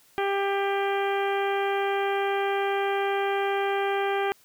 harmonic tone, 396.4 Hz, G4, 19 cents sharp, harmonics 1 / 2 / 3 / 4 / 5 / 6 / 7 / 8, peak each -26 / -28 / -35 / -34 / -38 / -37 / -44 / -41 dBFS, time 0.18-4.32 s, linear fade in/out 0 ms, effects white hiss -59 dBFS RMS until 4.44 s

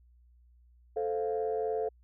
sine chord, F major, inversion first, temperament equal, 440 / 523.3 / 698.5 Hz, A4 / C5 / F5, 0 / 0 / 0 cents, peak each -30 / -36 / -35 dBFS, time 0.96-1.89 s, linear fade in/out 10 ms, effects tanh soft clip ceiling -21 dBFS + added 60 Hz sine -58 dBFS peak until 2.03 s

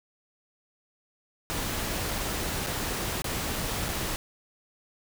pink noise with dropouts, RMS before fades -31 dBFS, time 1.5-4.16 s, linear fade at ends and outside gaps 0 ms, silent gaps 2.664-2.669 / 3.22-3.243 / 3.884-3.888 s, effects none

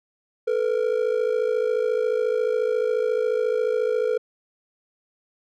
triangle ring-modulated tone, 466.2 Hz, A#4, in tune, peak -15 dBFS, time 0.47-4.18 s, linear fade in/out 10 ms, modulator 27.1 Hz, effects none

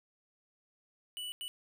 square tone bursts at uneven times, 2960 Hz, F#7, in tune, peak -39 dBFS, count 2, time 1.17-1.32 / 1.41-1.48 s, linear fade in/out 0 ms, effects none

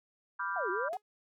sine chord, G dominant seventh, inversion first, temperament equal, 987.8 / 1174.7 / 1396.9 / 1568 Hz, B5 / D6 / F6 / G6, 0 / 0 / 0 / 0 cents, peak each -38 dBFS, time 0.39-0.89 s, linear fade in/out 10 ms
sine exponential two-way sweep, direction down then up, 784 to 347.4 to 784 Hz, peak -34 dBFS, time 0.56-0.97 s, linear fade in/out 2 ms, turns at 0.7 s
sawtooth tone with exponential decay, 419.8 Hz, G#4, 19 cents sharp, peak -38 dBFS, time 0.93-1.02 s, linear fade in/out 1 ms, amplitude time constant 18 ms
effects none

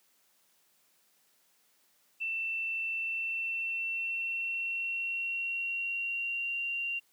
sine tone with pitch glide, 2677 to 2767 Hz, E7 to F7, +26 to -17 cents, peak -31 dBFS, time 2.2-7 s, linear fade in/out 20 ms, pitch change +57 cents, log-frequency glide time 2.94-6.59 s, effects white hiss -69 dBFS RMS until 7.12 s + high-pass 150 Hz 12 dB/octave

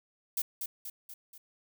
violet noise with echo, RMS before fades -31 dBFS, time 0.37-0.42 s, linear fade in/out 5 ms, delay 240 ms, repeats 4, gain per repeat -5 dB, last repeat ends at 1.38 s, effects none

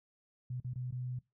sine tone with dropouts, 125.5 Hz, B2, 28 cents sharp, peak -36 dBFS, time 0.5-1.19 s, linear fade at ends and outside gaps 5 ms, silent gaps 0.602-0.645 / 0.736-0.757 / 0.91-0.923 s, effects noise-tail reverb RT60 0.2 s tail -20 dB re dry

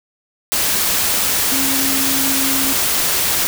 sine tone in noise, 270 Hz, C#4, 45 cents flat, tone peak -22 dBFS, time 1.52-2.73 s, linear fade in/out 0 ms, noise white, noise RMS -17 dBFS, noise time 0.52-3.47 s, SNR -8 dB, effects none

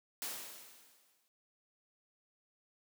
white noise with exponential decay, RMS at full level -39 dBFS, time 0.22-1.28 s, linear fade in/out 0 ms, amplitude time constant 230 ms, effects high-pass 200 Hz 12 dB/octave

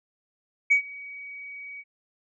sine tone with ADSR envelope, 2262 Hz, C#7, 34 cents sharp, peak -13 dBFS, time 0.7-1.84 s, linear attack 16 ms, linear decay 100 ms, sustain -24 dB, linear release 44 ms, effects tanh soft clip ceiling -11 dBFS

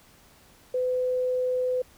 sine tone, 505 Hz, B4, 39 cents sharp, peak -23 dBFS, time 0.74-1.82 s, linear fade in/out 5 ms, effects pink hiss -56 dBFS RMS until 1.97 s

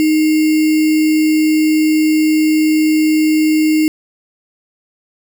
sine tone with sample-and-hold, 310.6 Hz, D#4, 3 cents flat, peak -9 dBFS, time 0-3.88 s, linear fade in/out 0 ms, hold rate 2450 Hz, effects none

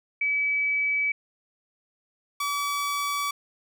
sine / sawtooth tone pair in turn, 2290 / 1145 Hz, D7 / D6, -44 / -44 cents, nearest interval octave, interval 1200 cents, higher first, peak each -22 dBFS, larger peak neither, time 0.21-1.12 / 2.4-3.31 s, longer neither, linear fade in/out 5 ms, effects none

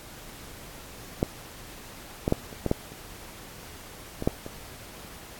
clicks, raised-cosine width 2 ms, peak -8 / -10 / -7 / -27 / -12 / -8 / -30 / -18 / -7 / -23 dBFS, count 10, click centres 1.229 / 2.279 / 2.324 / 2.528 / 2.663 / 2.714 / 2.92 / 4.224 / 4.275 / 4.464 s, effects pink hiss -45 dBFS RMS until 5.39 s + AAC 64 kbps

